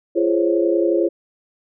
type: chord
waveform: sine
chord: Db major seventh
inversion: first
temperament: equal with one note detuned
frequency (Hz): 341.1 / 415.3 / 523.3 / 554.4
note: F4 / Ab4 / C5 / Db5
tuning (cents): -41 / 0 / 0 / 0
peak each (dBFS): -17 / -22 / -23 / -22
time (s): 0.15-1.09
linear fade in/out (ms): 20
effects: none